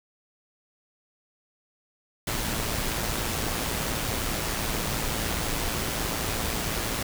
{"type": "noise with amplitude modulation", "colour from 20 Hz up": "pink", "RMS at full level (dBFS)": -27, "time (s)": [2.27, 7.03], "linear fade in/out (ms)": 5, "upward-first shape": "sine", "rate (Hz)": 113, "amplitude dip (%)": 40, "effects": []}